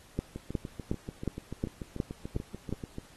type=two click trains; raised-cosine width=3 ms; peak=-24 / -16 dBFS; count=19 / 8; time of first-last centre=0.36-2.984 / 0.19-2.726 s; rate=6.86 / 2.76 Hz; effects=pink hiss -57 dBFS RMS until 3.16 s + AAC 32 kbps

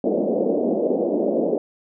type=band-pass noise; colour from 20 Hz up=white; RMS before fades=-21 dBFS; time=0.04-1.58 s; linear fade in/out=2 ms; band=200 to 610 Hz; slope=48 dB/octave; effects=none

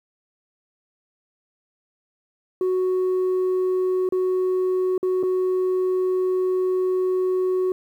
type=tone with dropouts; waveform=sine; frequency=370 Hz; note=F#4; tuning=in tune; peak=-16 dBFS; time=2.61-7.72 s; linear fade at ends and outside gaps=2 ms; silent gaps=4.09-4.123 / 4.979-5.029 / 5.229-5.234 s; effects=tanh soft clip ceiling -18 dBFS + 9-bit

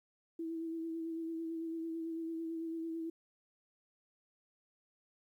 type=tone with vibrato; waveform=sine; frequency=327.8 Hz; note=E4; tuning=10 cents flat; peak=-37 dBFS; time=0.39-3.1 s; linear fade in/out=5 ms; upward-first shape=sine; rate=9 Hz; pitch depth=23 cents each way; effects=12-bit

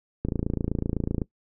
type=click train; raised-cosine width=3 ms; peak=-13 dBFS; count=28; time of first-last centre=0.25-1.218 s; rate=27.9 Hz; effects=noise-tail reverb RT60 0.1 s tail -20 dB re dry

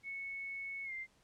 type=tone with pitch glide; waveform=sine; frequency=2206 to 2092 Hz; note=C#7 to C7; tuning=-9 to -1 cents; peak=-40 dBFS; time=0.03-1.07 s; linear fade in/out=50 ms; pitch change=-92 cents; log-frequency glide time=0.84-0.93 s; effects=pink hiss -70 dBFS RMS until 1.23 s + low-pass 9000 Hz 12 dB/octave

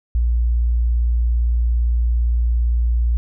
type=tone; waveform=sine; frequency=58.8 Hz; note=A#1; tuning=16 cents sharp; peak=-14 dBFS; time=0.15-3.17 s; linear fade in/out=0 ms; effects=none

